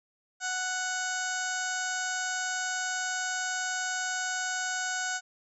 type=harmonic tone with a mistuned harmonic; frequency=740 Hz; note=F#5; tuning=in tune; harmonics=1 / 2 / 3 / 4 / 5 / 6 / 7 / 8 / 9 / 10; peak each=-37 / -32 / -46 / -44 / -45 / -45 / -45 / -43 / -39 / -39 dBFS; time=0.4-5.21 s; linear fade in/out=50 ms; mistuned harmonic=7; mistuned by=-37 cents; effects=none